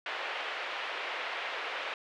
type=band-pass noise; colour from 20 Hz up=white; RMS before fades=-37 dBFS; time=0.06-1.94 s; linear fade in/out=2 ms; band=450 to 2900 Hz; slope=24 dB/octave; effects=none